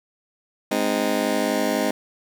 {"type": "chord", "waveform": "20% pulse", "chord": "Ab major", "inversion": "none", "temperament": "just", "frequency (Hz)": [207.7, 259.6, 311.5], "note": ["Ab3", "C4", "Eb4"], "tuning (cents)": [0, -13, 2], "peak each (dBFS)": [-21, -19, -21], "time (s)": [0.71, 1.91], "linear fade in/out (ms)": 5, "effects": []}